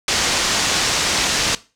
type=low-pass noise; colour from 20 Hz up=white; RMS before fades=-19 dBFS; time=0.08-1.55 s; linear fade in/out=2 ms; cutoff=6900 Hz; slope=24 dB/octave; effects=noise-tail reverb RT60 0.3 s tail -18 dB re dry